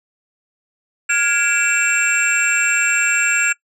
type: tone cluster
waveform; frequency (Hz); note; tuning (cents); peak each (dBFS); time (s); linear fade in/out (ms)
sine; 1408 / 1659 / 2323 / 2692 / 7480; F6 / G#6 / D7 / E7 / A#8; +14 / -2 / -20 / +36 / +5; -20; 1.09-3.53; 10
effects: noise-tail reverb RT60 0.1 s tail -22 dB re dry + tanh soft clip ceiling -6 dBFS